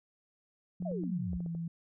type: tone with pitch glide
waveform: sine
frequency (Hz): 179.3 to 167.29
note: F3 to E3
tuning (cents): +46 to +26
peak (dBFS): -34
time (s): 0.8-1.68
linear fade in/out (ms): 5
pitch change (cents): -120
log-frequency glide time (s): 1.34-1.49
type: clicks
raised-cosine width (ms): 2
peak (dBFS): -35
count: 7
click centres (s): 0.824 / 0.915 / 1.037 / 1.332 / 1.405 / 1.462 / 1.55
type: exponential sweep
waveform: sine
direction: down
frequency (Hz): 717 to 60.8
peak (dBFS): -36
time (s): 0.85-1.38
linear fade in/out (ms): 10
effects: none